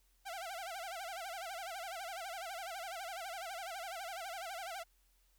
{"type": "tone with vibrato", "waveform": "sawtooth", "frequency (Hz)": 725, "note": "F#5", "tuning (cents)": -35, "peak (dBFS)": -38, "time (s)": [0.25, 4.84], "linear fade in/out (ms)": 20, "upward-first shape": "sine", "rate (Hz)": 12, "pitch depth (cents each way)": 170, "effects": ["added 43 Hz sine -70 dBFS peak until 5.38 s", "white hiss -75 dBFS RMS until 5.38 s"]}